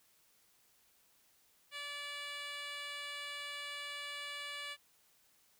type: tone with band-pass filter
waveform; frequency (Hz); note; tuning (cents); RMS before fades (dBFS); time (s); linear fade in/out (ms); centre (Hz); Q
10% pulse; 578; D5; -28; -44; 1.71-4.77; 50; 3200; 0.73
effects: white hiss -70 dBFS RMS until 5.59 s